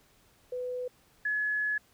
sine tone pair in turn, 498.9 / 1700 Hz, B4 / G#6, +17 / +40 cents, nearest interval octave + major sixth, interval 2123 cents, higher second, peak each -32 / -27 dBFS, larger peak second, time 0.52-0.88 / 1.25-1.78 s, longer second, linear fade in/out 5 ms, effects pink hiss -64 dBFS RMS until 1.93 s

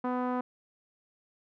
sawtooth tone with low-pass filter, 250 Hz, B3, 21 cents sharp, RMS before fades -31 dBFS, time 0.04-0.41 s, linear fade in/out 5 ms, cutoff 1100 Hz, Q 2.1, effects none

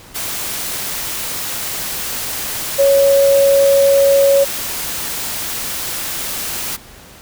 sine tone in noise, 554.4 Hz, C#5, in tune, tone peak -8 dBFS, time 2.78-4.45 s, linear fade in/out 20 ms, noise white, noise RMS -23 dBFS, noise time 0.14-6.77 s, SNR +12 dB, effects pink hiss -40 dBFS RMS until 7.21 s

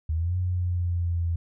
sine exponential two-way sweep, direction up then down, 76.8 to 91.3 to 84.1 Hz, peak -23 dBFS, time 0.09-1.36 s, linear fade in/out 5 ms, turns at 0.36 s, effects none

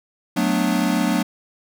square chord, B minor seventh, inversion second, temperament equal with one note detuned, 185 / 220 / 247.7 / 293.7 Hz, F#3 / A3 / B3 / D4, 0 / 0 / +5 / 0 cents, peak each -24 dBFS, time 0.36-1.23 s, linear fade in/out 10 ms, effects none

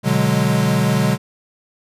square chord, G# half-diminished seventh, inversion first, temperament equal, 123.47 / 146.83 / 185 / 207.7 Hz, B2 / D3 / F#3 / G#3, 0 / 0 / 0 / 0 cents, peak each -21 / -20 / -21 / -21 dBFS, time 0.03-1.18 s, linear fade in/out 50 ms, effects resampled to 32000 Hz

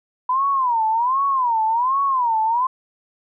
sine tone with vibrato, 987.8 Hz, B5, in tune, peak -16 dBFS, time 0.29-2.67 s, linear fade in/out 5 ms, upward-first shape sine, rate 1.3 Hz, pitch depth 210 cents each way, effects none

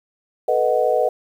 sine chord, B dominant seventh, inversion third, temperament equal, 440 / 493.9 / 622.3 / 740 Hz, A4 / B4 / D#5 / F#5, 0 / 0 / 0 / 0 cents, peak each -23 / -19 / -20 / -22 dBFS, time 0.48-1.09 s, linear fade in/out 5 ms, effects 8-bit

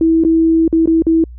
sine tone with dropouts, 326 Hz, E4, 19 cents flat, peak -8 dBFS, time 0.01-1.24 s, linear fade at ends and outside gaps 2 ms, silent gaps 0.238-0.248 / 0.679-0.727 / 0.858-0.874 / 1.022-1.067 s, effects added 60 Hz sine -30 dBFS peak until 1.38 s

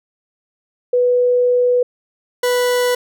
sine / 40% pulse tone pair in turn, 492.9 / 492.9 Hz, B4 / B4, -3 / -3 cents, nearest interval unison, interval 0 cents, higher neither, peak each -11 / -13 dBFS, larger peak first, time 0.93-1.83 / 2.43-2.95 s, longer first, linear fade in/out 5 ms, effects none

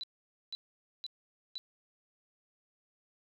sine tone bursts, 3974 Hz, B7, 10 cents sharp, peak -37 dBFS, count 4, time 0.01-1.58 s, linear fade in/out 0 ms, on 25 ms, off 490 ms, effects none

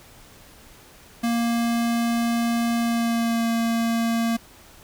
square tone with pitch glide, 233.7 to 230 Hz, A#3 to A#3, +5 to -23 cents, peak -21 dBFS, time 1.23-4.37 s, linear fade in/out 10 ms, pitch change -28 cents, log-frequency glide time 2.8-3.47 s, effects pink hiss -49 dBFS RMS until 4.83 s

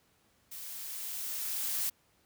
blue noise with level ramp, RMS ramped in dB -44 to -32 dBFS, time 0.51-1.9 s, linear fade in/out 10 ms, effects pink hiss -69 dBFS RMS until 2.25 s + high-pass 60 Hz 12 dB/octave

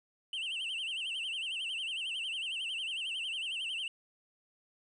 triangle tone with vibrato, 2900 Hz, F#7, 35 cents flat, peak -33 dBFS, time 0.33-3.88 s, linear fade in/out 2 ms, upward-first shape sine, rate 11 Hz, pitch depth 160 cents each way, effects resampled to 24000 Hz + 11-bit

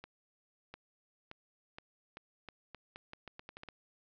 accelerating click train, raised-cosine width 0.3 ms, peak -30 dBFS, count 15, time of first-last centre 0.04-3.687 s, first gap 700 ms, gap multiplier 0.82, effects low-pass 5000 Hz 12 dB/octave

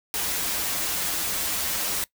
white noise with comb filter, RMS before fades -27 dBFS, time 0.14-2.04 s, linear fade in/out 0 ms, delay 7.9 ms, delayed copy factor -0.65, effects noise-tail reverb RT60 0.1 s tail -21 dB re dry

